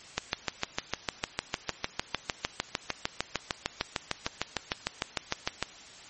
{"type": "click train", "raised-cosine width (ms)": 0.2, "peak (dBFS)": -9, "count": 37, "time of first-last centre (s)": [0.18, 5.626], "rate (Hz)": 6.61, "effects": ["white hiss -49 dBFS RMS until 6.09 s", "MP3 32 kbps"]}